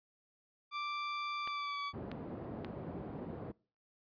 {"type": "tone with pitch glide", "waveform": "sawtooth", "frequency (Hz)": [1174.7, 1143.2], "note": ["D6", "D6"], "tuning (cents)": [0, -47], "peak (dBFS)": -33, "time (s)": [0.71, 1.93], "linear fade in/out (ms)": 50, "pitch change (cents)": -47, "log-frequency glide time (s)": [1.43, 1.8]}
{"type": "clicks", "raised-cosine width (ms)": 0.3, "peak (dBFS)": -28, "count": 3, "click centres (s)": [1.475, 2.116, 2.647]}
{"type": "band-pass noise", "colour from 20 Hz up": "pink", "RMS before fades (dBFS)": -44, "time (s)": [1.93, 3.52], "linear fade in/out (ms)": 10, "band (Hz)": [120, 590], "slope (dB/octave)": 12}
{"effects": ["noise-tail reverb RT60 0.4 s tail -24 dB re dry", "resampled to 11025 Hz"]}